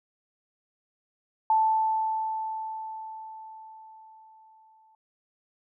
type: tone with exponential decay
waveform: sine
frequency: 879 Hz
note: A5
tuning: 2 cents flat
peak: -18 dBFS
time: 1.5-4.95 s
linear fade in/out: 2 ms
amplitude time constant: 750 ms
effects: none